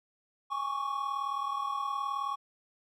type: tone cluster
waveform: triangle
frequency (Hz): 822 / 1102 / 1141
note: G#5 / C#6 / C#6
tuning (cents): -18 / -11 / +50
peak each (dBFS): -38 / -31 / -35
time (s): 0.5-2.36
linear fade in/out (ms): 20
effects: none